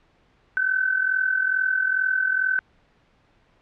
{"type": "tone with amplitude modulation", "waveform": "sine", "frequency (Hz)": 1526, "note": "G6", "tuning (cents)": -47, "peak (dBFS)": -16, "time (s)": [0.57, 2.59], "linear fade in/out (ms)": 0, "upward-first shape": "sine", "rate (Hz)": 42.3, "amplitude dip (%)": 70, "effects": ["pink hiss -61 dBFS RMS until 3.61 s", "low-pass 3000 Hz 12 dB/octave"]}